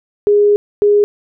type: tone pair in turn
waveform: sine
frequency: 412.3 / 412.3 Hz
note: G#4 / G#4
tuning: -13 / -13 cents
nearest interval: unison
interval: 0 cents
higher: neither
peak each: -7 dBFS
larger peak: neither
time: 0.27-0.56 / 0.82-1.04 s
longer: first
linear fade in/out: 0 ms
effects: none